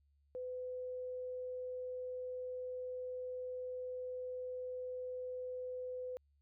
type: tone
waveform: sine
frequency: 504 Hz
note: B4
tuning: 35 cents sharp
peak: -40 dBFS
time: 0.35-6.17 s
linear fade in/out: 0 ms
effects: added 71 Hz sine -70 dBFS peak until 6.41 s